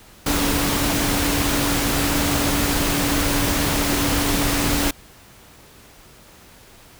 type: tone in noise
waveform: sine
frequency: 286.1 Hz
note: D4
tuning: 45 cents flat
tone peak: -24 dBFS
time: 0.26-4.91 s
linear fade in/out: 5 ms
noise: pink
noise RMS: -21 dBFS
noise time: 0.26-4.91 s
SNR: -6 dB
effects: pink hiss -47 dBFS RMS until 6.99 s